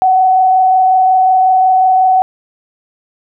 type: tone with frequency modulation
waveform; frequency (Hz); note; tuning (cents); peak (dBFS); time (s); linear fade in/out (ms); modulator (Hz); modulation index
sine; 750; F#5; +23; -6; 0.02-2.22; 0; 25.5; 0.41
effects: none